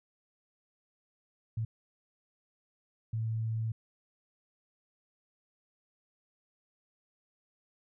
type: tone bursts at uneven times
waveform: sine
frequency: 111.9 Hz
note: A2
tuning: 30 cents sharp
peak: -30 dBFS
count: 2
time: 1.57-1.65 / 3.13-3.72 s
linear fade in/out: 5 ms
effects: none